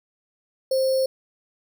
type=tone with sample-and-hold; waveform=sine; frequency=527 Hz; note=C5; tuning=12 cents sharp; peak=-18 dBFS; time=0.71-1.06 s; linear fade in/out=5 ms; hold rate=4900 Hz; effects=none